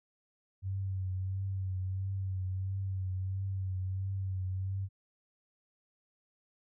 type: tone with vibrato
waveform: sine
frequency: 95 Hz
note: F#2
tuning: 46 cents sharp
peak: -32 dBFS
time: 0.62-4.89 s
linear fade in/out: 50 ms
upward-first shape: triangle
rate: 1.5 Hz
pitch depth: 43 cents each way
effects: none